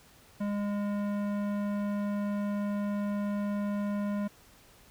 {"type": "tone with tanh clipping", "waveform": "sine", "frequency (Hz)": 204.3, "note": "G#3", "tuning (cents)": -28, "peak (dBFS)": -31, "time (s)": [0.4, 4.28], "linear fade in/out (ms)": 10, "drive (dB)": 16, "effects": ["pink hiss -58 dBFS RMS until 4.9 s"]}